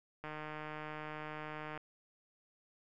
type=click train; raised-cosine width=0.5 ms; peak=-29 dBFS; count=236; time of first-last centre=0.24-1.776 s; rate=153 Hz; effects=none